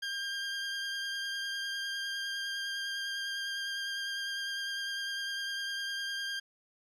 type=tone with vibrato; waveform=20% pulse; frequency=1600 Hz; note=G6; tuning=35 cents sharp; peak=-29 dBFS; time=0.02-6.4 s; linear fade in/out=10 ms; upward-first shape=triangle; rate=9.9 Hz; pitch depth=17 cents each way; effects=low-pass 8000 Hz 12 dB/octave + 11-bit